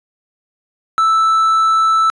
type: tone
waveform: triangle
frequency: 1318 Hz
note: E6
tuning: 1 cent flat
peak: -8 dBFS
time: 0.98-2.1 s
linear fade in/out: 0 ms
effects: resampled to 22050 Hz